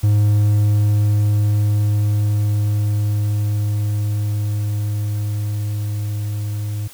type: tone with level ramp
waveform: triangle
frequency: 104.4 Hz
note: G#2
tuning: 10 cents sharp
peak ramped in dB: -9 to -19 dBFS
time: 0.03-6.88 s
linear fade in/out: 10 ms
effects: white hiss -42 dBFS RMS until 6.93 s